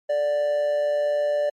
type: tone with amplitude modulation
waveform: triangle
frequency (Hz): 587.3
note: D5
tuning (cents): 0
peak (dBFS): -16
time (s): 0.09-1.5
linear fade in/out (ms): 10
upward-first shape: sine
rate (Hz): 148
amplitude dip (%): 40
effects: MP3 64 kbps